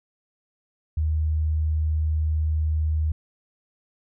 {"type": "tone", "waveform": "sine", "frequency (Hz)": 77.78, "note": "D#2", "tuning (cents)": 0, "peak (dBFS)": -20, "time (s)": [0.97, 3.12], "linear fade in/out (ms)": 5, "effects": []}